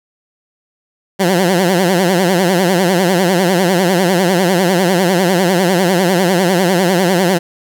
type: tone with vibrato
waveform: 15% pulse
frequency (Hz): 182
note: F#3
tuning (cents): -28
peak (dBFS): -4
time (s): 1.19-7.39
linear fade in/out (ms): 20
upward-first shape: triangle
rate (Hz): 10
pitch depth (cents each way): 170
effects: none